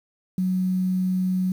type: tone with quantisation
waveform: sine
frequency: 185 Hz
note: F#3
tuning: in tune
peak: -20 dBFS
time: 0.38-1.52 s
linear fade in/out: 2 ms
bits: 8
effects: none